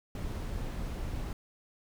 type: noise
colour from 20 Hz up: brown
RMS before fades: -36 dBFS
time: 0.15-1.33 s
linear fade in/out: 2 ms
effects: none